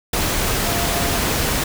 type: tone in noise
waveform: sine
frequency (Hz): 690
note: F5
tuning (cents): -21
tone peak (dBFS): -27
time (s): 0.65-1.18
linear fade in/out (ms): 5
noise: pink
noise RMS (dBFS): -20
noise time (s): 0.13-1.64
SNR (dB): -10
effects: none